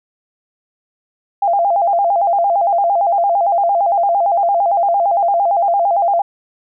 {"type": "tone with vibrato", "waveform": "sine", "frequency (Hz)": 741, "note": "F#5", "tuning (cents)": 2, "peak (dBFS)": -11, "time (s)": [1.42, 6.22], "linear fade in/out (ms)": 5, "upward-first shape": "square", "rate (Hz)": 8.8, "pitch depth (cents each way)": 140, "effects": []}